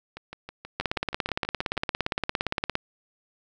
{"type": "two click trains", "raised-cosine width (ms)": 0.3, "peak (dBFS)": [-9, -22], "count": [35, 11], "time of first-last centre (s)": [[0.8, 2.754], [0.17, 1.77]], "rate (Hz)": [17.4, 6.25], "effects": []}